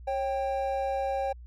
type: tone pair together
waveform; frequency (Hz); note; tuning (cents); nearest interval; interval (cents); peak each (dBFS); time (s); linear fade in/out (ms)
triangle; 546 / 786.5; C#5 / G5; -26 / +6; tritone; 632; -28; 0.07-1.33; 10
effects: added 60 Hz sine -43 dBFS peak until 1.46 s